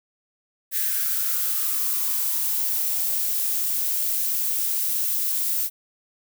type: noise with high-pass filter sweep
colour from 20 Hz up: violet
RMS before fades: -24 dBFS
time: 0.71-5.7 s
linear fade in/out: 50 ms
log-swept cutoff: 1700 to 260 Hz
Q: 5.3
effects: none